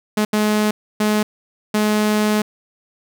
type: tone bursts at uneven times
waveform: sawtooth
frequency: 212 Hz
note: G#3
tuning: 36 cents sharp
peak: -11 dBFS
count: 4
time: 0.17-0.25 / 0.33-0.71 / 1-1.23 / 1.74-2.42 s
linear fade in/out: 5 ms
effects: none